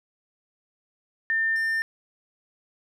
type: tone pair in turn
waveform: sine / triangle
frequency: 1800 / 1800 Hz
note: A6 / A6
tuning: +39 / +39 cents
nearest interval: unison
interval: 0 cents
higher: neither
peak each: -21 dBFS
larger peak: neither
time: 1.3-1.56 / 1.56-1.82 s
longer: neither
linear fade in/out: 0 ms
effects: none